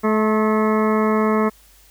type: harmonic tone with a mistuned harmonic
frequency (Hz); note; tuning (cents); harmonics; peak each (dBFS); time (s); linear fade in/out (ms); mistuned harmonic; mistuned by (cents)
216.1; A3; -31; 1 / 2 / 3 / 4 / 5 / 6 / 8 / 9 / 10; -18 / -20 / -26 / -30 / -24 / -27 / -34 / -37 / -34; 0.03-1.5; 20; 4; +32
effects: added 50 Hz sine -52 dBFS peak until 1.9 s + white hiss -52 dBFS RMS until 1.9 s